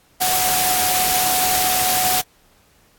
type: tone in noise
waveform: sine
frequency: 740 Hz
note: F#5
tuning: in tune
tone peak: -20 dBFS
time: 0.2-2.22 s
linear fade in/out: 20 ms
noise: white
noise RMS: -19 dBFS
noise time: 0.2-2.22 s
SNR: -4 dB
effects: pink hiss -56 dBFS RMS until 2.98 s + AAC 64 kbps